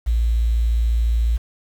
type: tone with quantisation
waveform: sine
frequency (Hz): 57.1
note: A#1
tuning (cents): -35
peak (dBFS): -15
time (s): 0.06-1.38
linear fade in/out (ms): 20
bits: 7
effects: none